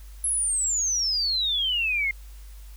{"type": "exponential sweep", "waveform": "sine", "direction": "down", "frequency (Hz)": [11090, 2100], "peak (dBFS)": -22, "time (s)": [0.24, 2.11], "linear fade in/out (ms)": 2, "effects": ["added 50 Hz sine -40 dBFS peak until 2.76 s", "white hiss -55 dBFS RMS until 2.76 s"]}